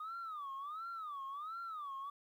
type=tone with vibrato; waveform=sine; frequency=1218 Hz; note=D#6; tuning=37 cents flat; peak=-40 dBFS; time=0-2.1 s; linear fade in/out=5 ms; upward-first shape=sine; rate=1.4 Hz; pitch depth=210 cents each way; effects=tanh soft clip ceiling -39 dBFS + 12-bit